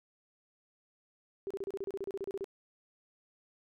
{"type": "tone bursts", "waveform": "sine", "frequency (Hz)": 392, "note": "G4", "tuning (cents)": 0, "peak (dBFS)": -34, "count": 15, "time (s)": [1.47, 2.443], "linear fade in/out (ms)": 0, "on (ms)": 35, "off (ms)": 32, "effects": []}